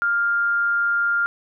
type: tone with amplitude modulation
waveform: sine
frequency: 1400 Hz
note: F6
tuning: 4 cents sharp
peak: -16 dBFS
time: 0.02-1.26 s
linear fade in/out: 0 ms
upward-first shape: sine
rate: 205 Hz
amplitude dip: 30%
effects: none